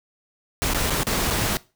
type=noise with dropouts; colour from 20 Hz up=pink; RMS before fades=-23 dBFS; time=0.62-1.57 s; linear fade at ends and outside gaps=0 ms; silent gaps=0.735-0.746 / 0.899-0.905 / 1.033-1.069 / 1.303-1.307 s; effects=noise-tail reverb RT60 0.3 s tail -20 dB re dry